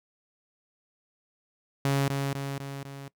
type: tone with echo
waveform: sawtooth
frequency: 138.5 Hz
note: C#3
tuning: 1 cent flat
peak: -19 dBFS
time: 1.85-2.08 s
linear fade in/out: 2 ms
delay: 250 ms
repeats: 4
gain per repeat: -4 dB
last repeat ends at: 3.08 s
effects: noise-tail reverb RT60 0.1 s tail -21 dB re dry